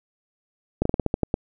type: slowing click train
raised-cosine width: 2 ms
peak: -7 dBFS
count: 9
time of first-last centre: 0.82-1.341 s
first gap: 34 ms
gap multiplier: 1.18
effects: none